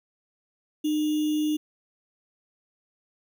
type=tone with sample-and-hold; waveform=sine; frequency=304 Hz; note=D#4; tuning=40 cents flat; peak=-22 dBFS; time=0.84-1.57 s; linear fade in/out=10 ms; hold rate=3150 Hz; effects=none